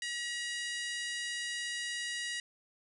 harmonic tone with a mistuned harmonic, 957 Hz, A#5, 45 cents sharp, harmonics 2 / 3 / 4 / 5 / 6 / 7 / 8 / 9 / 10, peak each -38 / -42 / -44 / -46 / -48 / -49 / -50 / -51 / -52 dBFS, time 0.02-2.4 s, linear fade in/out 2 ms, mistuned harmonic 10, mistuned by +65 cents, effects none

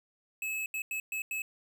square tone bursts at uneven times, 2589 Hz, E7, 32 cents flat, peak -33 dBFS, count 5, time 0.42-0.66 / 0.74-0.82 / 0.91-1 / 1.12-1.22 / 1.31-1.42 s, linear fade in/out 2 ms, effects none

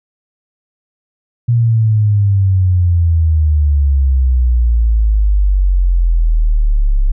sine exponential sweep, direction down, 120 to 33.54 Hz, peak -8 dBFS, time 1.48-7.12 s, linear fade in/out 10 ms, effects none

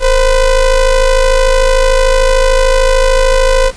square ring-modulated tone, 249.3 Hz, B3, 16 cents sharp, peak -4 dBFS, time 0-3.72 s, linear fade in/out 50 ms, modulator 276 Hz, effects pink hiss -34 dBFS RMS until 3.76 s + resampled to 22050 Hz

